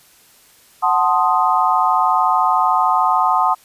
sine chord, F# diminished seventh, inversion none, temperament equal, 740 / 880 / 1046.5 / 1244.5 Hz, F#5 / A5 / C6 / Eb6, 0 / 0 / 0 / 0 cents, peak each -18 dBFS, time 0.82-3.55 s, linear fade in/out 20 ms, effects white hiss -50 dBFS RMS until 3.64 s + resampled to 32000 Hz

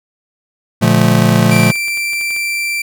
square chord, Bb major seventh, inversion none, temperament just, 116.54 / 145.68 / 174.81 / 218.5 Hz, Bb2 / D3 / F3 / A3, 0 / -14 / +2 / -12 cents, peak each -14 / -17 / -14 / -14 dBFS, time 0.81-1.72 s, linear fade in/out 20 ms
clicks, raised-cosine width 0.3 ms, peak -18 dBFS, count 10, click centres 1.341 / 1.646 / 1.687 / 1.757 / 1.882 / 1.974 / 2.133 / 2.212 / 2.307 / 2.364 s
40% pulse tone, 2349 Hz, D7, in tune, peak -15 dBFS, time 1.51-2.82 s, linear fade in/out 5 ms
effects none

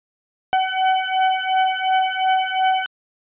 40% pulse beating tone pair, 753 / 755.8 Hz, F#5 / F#5, +30 / +37 cents, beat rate 2.8 Hz, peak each -19 dBFS, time 0.53-2.86 s, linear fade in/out 0 ms, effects resampled to 8000 Hz

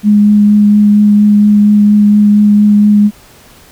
sine tone with vibrato, 207.7 Hz, G#3, in tune, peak -3 dBFS, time 0.03-3.11 s, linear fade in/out 50 ms, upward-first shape triangle, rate 4.3 Hz, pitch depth 13 cents each way, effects pink hiss -40 dBFS RMS until 3.71 s

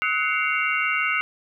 sine tone cluster, 1279 / 1484 / 2106 / 2252 / 2763 Hz, D#6 / F#6 / C7 / C#7 / F7, +47 / +5 / +11 / +27 / -19 cents, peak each -27 dBFS, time 0.02-1.21 s, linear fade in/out 0 ms, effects none

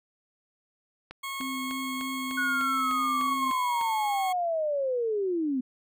click train, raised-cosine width 0.3 ms, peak -24 dBFS, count 10, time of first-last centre 1.11-3.813 s, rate 3.33 Hz
20% pulse tone, 1092 Hz, C#6, 26 cents flat, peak -28 dBFS, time 1.23-4.33 s, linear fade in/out 10 ms
sine tone with vibrato, 261.6 Hz, C4, in tune, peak -33 dBFS, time 1.4-3.51 s, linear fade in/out 5 ms, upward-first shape sine, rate 3.2 Hz, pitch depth 16 cents each way
sine linear sweep, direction down, 1474 to 246.9 Hz, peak -25 dBFS, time 2.37-5.61 s, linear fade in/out 10 ms
effects none

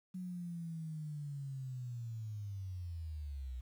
sine linear sweep, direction down, 185 to 60.5 Hz, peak -40 dBFS, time 0.14-3.61 s, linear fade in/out 10 ms, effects 11-bit

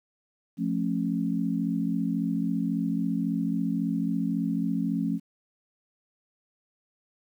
sine chord, F augmented, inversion none, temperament just, 174.61 / 218.3 / 272.8 Hz, F3 / A3 / C#4, 0 / -13 / -28 cents, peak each -29 dBFS, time 0.57-5.2 s, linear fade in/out 50 ms, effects 10-bit

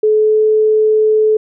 sine tone with pitch glide, 429.4 to 432.1 Hz, A4 to A4, -42 to -31 cents, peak -8 dBFS, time 0.03-1.37 s, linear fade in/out 5 ms, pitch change +11 cents, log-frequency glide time 0.14-0.44 s, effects none

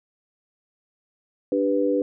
sine chord, G major, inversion second, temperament equal, 293.7 / 392 / 493.9 Hz, D4 / G4 / B4, 0 / 0 / 0 cents, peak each -23 / -26 / -22 dBFS, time 1.52-2.02 s, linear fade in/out 2 ms, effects none

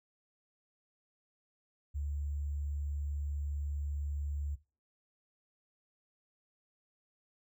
sine tone with sample-and-hold, 72.3 Hz, D2, 27 cents flat, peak -34 dBFS, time 1.94-4.56 s, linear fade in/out 20 ms, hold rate 7350 Hz, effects noise-tail reverb RT60 0.3 s tail -17 dB re dry

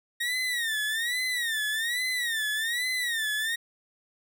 30% pulse tone with vibrato, 1864.7 Hz, A#6, in tune, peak -24 dBFS, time 0.2-3.56 s, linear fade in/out 10 ms, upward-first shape sine, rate 1.2 Hz, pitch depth 150 cents each way, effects none

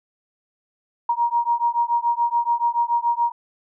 sine beating tone pair, 941 / 948 Hz, A#5 / A#5, +16 / +29 cents, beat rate 7 Hz, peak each -21 dBFS, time 1.09-3.32 s, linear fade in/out 5 ms, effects none

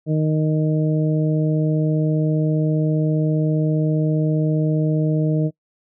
harmonic tone, 155 Hz, D#3, 6 cents flat, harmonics 1 / 2 / 3 / 4, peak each -17 / -23 / -27 / -29 dBFS, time 0.06-5.51 s, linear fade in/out 50 ms, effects noise-tail reverb RT60 0.1 s tail -24 dB re dry

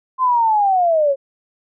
sine linear sweep, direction down, 1046.5 to 534 Hz, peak -12 dBFS, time 0.18-1.16 s, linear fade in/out 50 ms, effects none

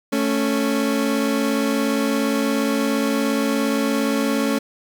30% pulse tone pair together, 220 / 277.2 Hz, A3 / C#4, 0 / 0 cents, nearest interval major third, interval 400 cents, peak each -19 / -18 dBFS, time 0.12-4.59 s, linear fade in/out 10 ms, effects 9-bit

